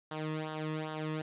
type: tone with flanger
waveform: sawtooth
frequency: 155.56 Hz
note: D#3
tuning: in tune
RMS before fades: -37 dBFS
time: 0.11-1.22 s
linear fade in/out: 5 ms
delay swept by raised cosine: 0.41 to 1.36 ms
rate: 2.5 Hz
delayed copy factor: -0.8
effects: resampled to 8000 Hz + 11-bit